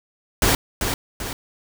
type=noise with echo; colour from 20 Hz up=pink; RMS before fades=-17 dBFS; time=0.42-0.55 s; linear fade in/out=2 ms; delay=390 ms; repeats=2; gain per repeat=-6 dB; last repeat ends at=1.33 s; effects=none